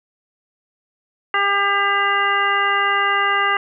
harmonic tone, 400.5 Hz, G4, 37 cents sharp, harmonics 1 / 2 / 3 / 4 / 5 / 7, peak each -28 / -24 / -19 / -22 / -21 / -26 dBFS, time 1.34-3.57 s, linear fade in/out 2 ms, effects none

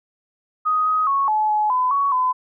sine tone with pitch steps, 1250 / 1258 / 1104 / 858 / 849 / 1009 / 1119 / 1013 Hz, D#6 / D#6 / C#6 / A5 / G#5 / B5 / C#6 / B5, +8 / +19 / -7 / -44 / +38 / +37 / +16 / +44 cents, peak -16 dBFS, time 0.65-2.33 s, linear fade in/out 20 ms, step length 210 ms, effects none

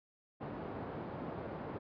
pink band-pass noise, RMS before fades -43 dBFS, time 0.4-1.79 s, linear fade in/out 20 ms, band 140 to 910 Hz, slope 12 dB/octave, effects resampled to 11025 Hz

